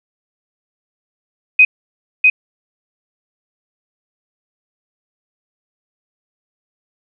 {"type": "tone with echo", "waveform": "sine", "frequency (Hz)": 2507, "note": "D#7", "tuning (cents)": 12, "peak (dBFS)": -4, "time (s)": [1.59, 1.65], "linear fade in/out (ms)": 5, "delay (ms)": 650, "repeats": 1, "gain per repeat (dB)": -2, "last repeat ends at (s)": 2.3, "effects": []}